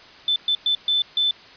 sine tone bursts at uneven times, 3523 Hz, A7, 1 cent sharp, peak -17 dBFS, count 5, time 0.28-0.36 / 0.48-0.55 / 0.66-0.75 / 0.88-1.02 / 1.17-1.31 s, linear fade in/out 2 ms, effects white hiss -45 dBFS RMS until 1.56 s + resampled to 11025 Hz

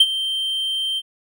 triangle tone with ADSR envelope, 3136 Hz, G7, in tune, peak -5 dBFS, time 0-1.02 s, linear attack 6 ms, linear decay 45 ms, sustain -14 dB, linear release 43 ms, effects none

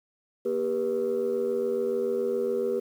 sine tone cluster, 237.6 / 397 / 484.1 Hz, A#3 / G4 / B4, +33 / +22 / -35 cents, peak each -34 / -26 / -27 dBFS, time 0.45-2.8 s, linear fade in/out 10 ms, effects tanh soft clip ceiling -19 dBFS + 9-bit

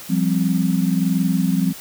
sine chord, F suspended second, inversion none, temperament equal, 174.61 / 196 / 261.6 Hz, F3 / G3 / C4, 0 / 0 / 0 cents, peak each -19 / -20 / -22 dBFS, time 0.09-1.73 s, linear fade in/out 20 ms, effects white hiss -37 dBFS RMS until 1.8 s

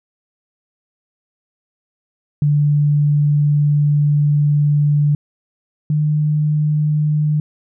sine tone pair in turn, 146.83 / 150.96 Hz, D3 / D3, 0 / +48 cents, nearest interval unison, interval 48 cents, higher second, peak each -11 / -13 dBFS, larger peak first, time 2.42-5.15 / 5.9-7.4 s, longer first, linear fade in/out 2 ms, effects none

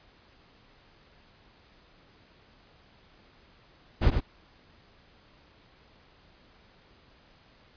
brown noise with echo, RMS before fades -20 dBFS, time 4.01-4.11 s, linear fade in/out 20 ms, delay 98 ms, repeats 1, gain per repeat -6 dB, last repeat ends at 4.208 s, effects pink hiss -59 dBFS RMS until 7.76 s + resampled to 11025 Hz

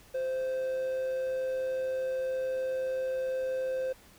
triangle tone with amplitude modulation, 520 Hz, C5, 11 cents flat, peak -26 dBFS, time 0.14-3.93 s, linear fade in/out 10 ms, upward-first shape sine, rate 141 Hz, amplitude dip 25%, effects pink hiss -57 dBFS RMS until 4.18 s

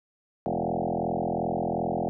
sine tone with frequency modulation, 461.9 Hz, A#4, 16 cents flat, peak -25 dBFS, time 0.46-2.09 s, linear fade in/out 0 ms, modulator 42.7 Hz, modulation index 7.5, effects none

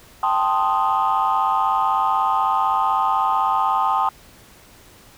sine chord, A half-diminished seventh, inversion third, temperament equal, 784 / 880 / 1046.5 / 1244.5 Hz, G5 / A5 / C6 / Eb6, 0 / 0 / 0 / 0 cents, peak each -21 dBFS, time 0.23-4.09 s, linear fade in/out 2 ms, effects tanh soft clip ceiling -10 dBFS + pink hiss -48 dBFS RMS until 5.17 s

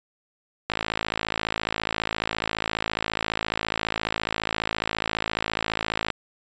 click train, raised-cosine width 0.3 ms, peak -8 dBFS, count 296, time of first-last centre 0.7-6.103 s, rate 54.6 Hz, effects resampled to 16000 Hz

